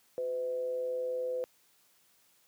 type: tone with amplitude modulation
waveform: sine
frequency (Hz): 505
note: B4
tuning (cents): +39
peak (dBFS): -29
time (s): 0.18-1.44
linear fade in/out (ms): 0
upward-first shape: sine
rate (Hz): 140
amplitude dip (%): 45
effects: white hiss -67 dBFS RMS until 2.47 s + high-pass 100 Hz 12 dB/octave